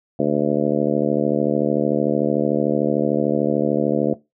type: harmonic tone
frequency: 73.42 Hz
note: D2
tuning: in tune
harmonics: 2 / 3 / 4 / 5 / 6 / 7 / 8 / 9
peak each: -27 / -23 / -22 / -24 / -25 / -24 / -27 / -27 dBFS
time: 0.19-4.14 s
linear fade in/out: 5 ms
effects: noise-tail reverb RT60 0.2 s tail -18 dB re dry